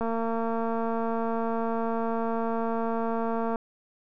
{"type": "click train", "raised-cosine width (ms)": 1, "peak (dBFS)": -17, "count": 810, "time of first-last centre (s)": [0.01, 3.558], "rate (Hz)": 228, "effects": []}